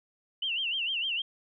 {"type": "tone with vibrato", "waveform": "sine", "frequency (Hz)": 2930, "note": "F#7", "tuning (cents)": -18, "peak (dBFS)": -28, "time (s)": [0.42, 1.22], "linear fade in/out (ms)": 5, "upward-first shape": "sine", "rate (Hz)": 6.6, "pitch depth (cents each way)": 160, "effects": []}